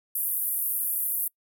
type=band-pass noise; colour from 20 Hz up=pink; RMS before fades=-28 dBFS; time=0.15-1.28 s; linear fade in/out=5 ms; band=11000 to 15000 Hz; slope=48 dB/octave; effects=noise-tail reverb RT60 0.1 s tail -26 dB re dry